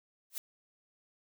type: noise with exponential growth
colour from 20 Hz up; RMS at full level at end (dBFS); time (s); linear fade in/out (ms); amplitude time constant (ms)
blue; -32; 0.3-0.38; 1; 16
effects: none